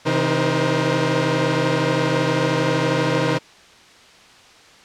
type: tone cluster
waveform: sawtooth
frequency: 131.5 / 161.1 / 309.5 / 476.2 / 522 Hz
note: C3 / E3 / D#4 / A#4 / C5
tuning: +9 / -39 / -9 / +37 / -4 cents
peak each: -20 dBFS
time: 0.05-3.39 s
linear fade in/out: 20 ms
effects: white hiss -47 dBFS RMS until 4.84 s + low-pass 5000 Hz 12 dB/octave